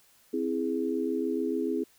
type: chord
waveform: sine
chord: C augmented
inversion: none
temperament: equal with one note detuned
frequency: 261.6 / 328.7 / 415.3 Hz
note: C4 / E4 / G#4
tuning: 0 / -5 / 0 cents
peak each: -31 dBFS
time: 0.33-1.84 s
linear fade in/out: 10 ms
effects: white hiss -62 dBFS RMS until 1.98 s